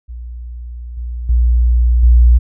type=tone with level steps; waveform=sine; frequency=59.7 Hz; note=A#1; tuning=42 cents sharp; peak=-25 / -20 / -8 / -4 dBFS; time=0.08-2.39 s; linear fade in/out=20 ms; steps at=0.97 / 1.29 / 2.03 s; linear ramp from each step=5 ms; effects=none